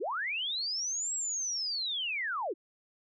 sine linear two-way sweep, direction up then down, 283.3 to 7750 to 283.3 Hz, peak -31 dBFS, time 0-2.54 s, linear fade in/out 20 ms, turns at 1.14 s, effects none

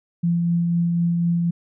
sine tone with tremolo, 170.9 Hz, F3, 37 cents flat, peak -16 dBFS, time 0.23-1.51 s, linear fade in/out 10 ms, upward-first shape triangle, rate 4 Hz, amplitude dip 25%, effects none

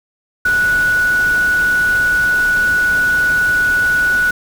sine tone in noise, 1472 Hz, F#6, 9 cents flat, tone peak -11 dBFS, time 0.45-4.31 s, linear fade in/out 5 ms, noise pink, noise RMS -28 dBFS, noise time 0.45-4.31 s, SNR +14 dB, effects none

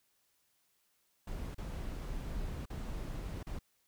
brown noise with dropouts, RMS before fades -40 dBFS, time 1.27-3.59 s, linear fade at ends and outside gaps 5 ms, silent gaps 1.546-1.58 / 2.656-2.7 / 3.431-3.467 s, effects white hiss -75 dBFS RMS until 3.87 s

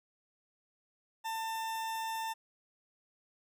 40% pulse tone, 895 Hz, A5, 29 cents sharp, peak -34 dBFS, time 1.24-2.34 s, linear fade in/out 20 ms, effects none

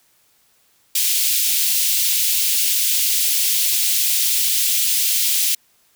white high-pass noise, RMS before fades -18 dBFS, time 0.95-5.55 s, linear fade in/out 5 ms, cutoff 2600 Hz, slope 24 dB/octave, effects white hiss -59 dBFS RMS until 5.95 s

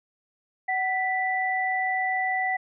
sine tone pair together, 751.2 / 1975.5 Hz, F#5 / B6, +26 / 0 cents, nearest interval octave + perfect fourth, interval 1674 cents, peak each -26 dBFS, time 0.68-2.57 s, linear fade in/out 10 ms, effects none

